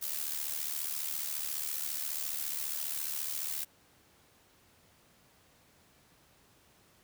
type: noise with amplitude modulation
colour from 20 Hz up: blue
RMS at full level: -33 dBFS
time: 0.01-3.65 s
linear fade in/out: 20 ms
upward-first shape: sine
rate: 74.6 Hz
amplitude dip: 70%
effects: pink hiss -64 dBFS RMS until 7.03 s + high-pass 60 Hz 12 dB/octave